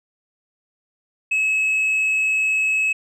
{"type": "tone", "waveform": "sine", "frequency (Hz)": 2578, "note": "E7", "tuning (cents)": -39, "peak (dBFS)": -14, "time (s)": [1.31, 2.93], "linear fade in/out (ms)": 10, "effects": ["tanh soft clip ceiling -16 dBFS"]}